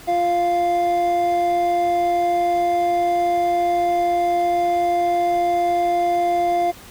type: tone pair together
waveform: triangle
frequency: 348 / 697 Hz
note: F4 / F5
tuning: -6 / -4 cents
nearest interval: octave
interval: 1202 cents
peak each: -22 / -15 dBFS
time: 0.07-6.72 s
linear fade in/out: 20 ms
effects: pink hiss -42 dBFS RMS until 6.9 s